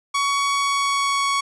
sawtooth tone with pitch glide, 1122 to 1114.9 Hz, C#6 to C#6, +21 to +10 cents, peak -15 dBFS, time 0.14-1.41 s, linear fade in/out 10 ms, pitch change -11 cents, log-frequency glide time 0.5-1.28 s, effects resampled to 22050 Hz

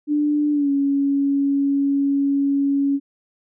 sine tone with pitch glide, 295.8 to 279.2 Hz, D4 to C#4, +13 to +13 cents, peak -16 dBFS, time 0.07-3 s, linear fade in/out 50 ms, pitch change -100 cents, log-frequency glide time 0.52-0.7 s, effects none

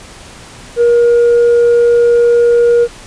sine tone with tanh clipping, 474.5 Hz, A#4, 31 cents sharp, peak -6 dBFS, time 0.76-2.88 s, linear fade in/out 50 ms, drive 1 dB, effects pink hiss -34 dBFS RMS until 3.06 s + resampled to 22050 Hz

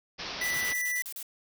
white low-pass noise, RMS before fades -38 dBFS, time 0.18-0.74 s, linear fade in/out 20 ms, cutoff 5600 Hz, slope 96 dB/octave
square tone, 1977 Hz, B6, 1 cent sharp, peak -29 dBFS, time 0.41-1.02 s, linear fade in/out 5 ms
blue noise bursts, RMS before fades -39 dBFS, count 8, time 0.44-1.228 s, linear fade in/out 0 ms, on 67 ms, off 36 ms
effects none

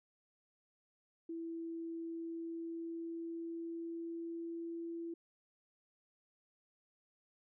sine tone with pitch glide, 331.1 to 335.5 Hz, E4 to E4, +8 to +31 cents, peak -40 dBFS, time 1.29-5.14 s, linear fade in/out 5 ms, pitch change +23 cents, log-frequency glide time 2-4.98 s, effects none

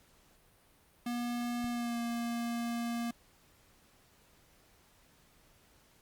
square tone with pitch glide, 240.3 to 235.1 Hz, B3 to A#3, -47 to +15 cents, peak -34 dBFS, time 1.06-3.11 s, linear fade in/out 5 ms, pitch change -38 cents, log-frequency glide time 1.69-1.98 s
click, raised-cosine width 5 ms, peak -33 dBFS, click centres 1.644 s
effects pink hiss -65 dBFS RMS until 6.01 s + Opus 48 kbps

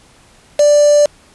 sine tone with quantisation, 588 Hz, D5, 2 cents sharp, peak -6 dBFS, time 0.59-1.06 s, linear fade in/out 5 ms, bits 3, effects pink hiss -47 dBFS RMS until 1.34 s + resampled to 24000 Hz

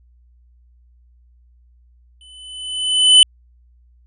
square tone with exponential growth, 3013 Hz, F#7, 31 cents sharp, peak -4 dBFS, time 2.21-3.23 s, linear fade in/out 1 ms, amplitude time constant 220 ms, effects added 60 Hz sine -49 dBFS peak until 4.06 s + resampled to 24000 Hz

